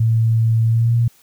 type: tone with pitch glide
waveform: sine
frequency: 113.2 to 117.53 Hz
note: A2 to A#2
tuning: +50 to +15 cents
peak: -12 dBFS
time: 0-1.08 s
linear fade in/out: 5 ms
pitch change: +65 cents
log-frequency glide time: 0.68-0.94 s
effects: white hiss -53 dBFS RMS until 1.22 s